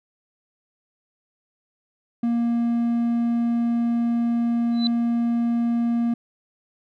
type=tone; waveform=triangle; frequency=234.9 Hz; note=A#3; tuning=13 cents sharp; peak=-17 dBFS; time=2.23-6.14 s; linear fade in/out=5 ms
type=tone with exponential growth; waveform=sine; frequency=4000 Hz; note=B7; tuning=21 cents sharp; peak=-19 dBFS; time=4.71-4.87 s; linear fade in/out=1 ms; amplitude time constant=34 ms
effects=none